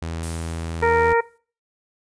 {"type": "tone", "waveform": "sawtooth", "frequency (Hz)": 82.41, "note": "E2", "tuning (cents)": 0, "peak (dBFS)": -23, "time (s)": [0.02, 1.13], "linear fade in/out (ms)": 0}
{"type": "noise with exponential decay", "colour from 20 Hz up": "violet", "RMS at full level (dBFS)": -28, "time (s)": [0.23, 1.38], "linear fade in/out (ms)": 0, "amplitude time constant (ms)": 250}
{"type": "harmonic tone", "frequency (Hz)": 464.5, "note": "A#4", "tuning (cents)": -6, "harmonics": [1, 2, 3, 4, 5], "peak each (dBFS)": [-17, -20, -27, -25, -32], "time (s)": [0.82, 1.21], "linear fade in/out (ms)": 10}
{"effects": ["noise-tail reverb RT60 0.4 s tail -20 dB re dry", "resampled to 22050 Hz"]}